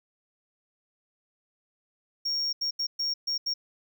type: tone bursts at uneven times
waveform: triangle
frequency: 5550 Hz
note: F8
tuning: 12 cents flat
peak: -25 dBFS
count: 6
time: 2.25-2.53 / 2.61-2.71 / 2.79-2.87 / 2.99-3.14 / 3.27-3.38 / 3.46-3.54 s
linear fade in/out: 10 ms
effects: none